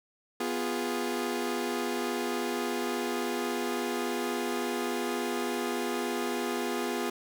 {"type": "chord", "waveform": "sawtooth", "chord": "F diminished", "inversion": "second", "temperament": "equal with one note detuned", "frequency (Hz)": [246.9, 349.2, 412.7], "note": ["Cb4", "F4", "Ab4"], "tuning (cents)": [0, 0, -11], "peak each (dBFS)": [-30, -30, -30], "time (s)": [0.4, 7.1], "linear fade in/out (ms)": 5, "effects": []}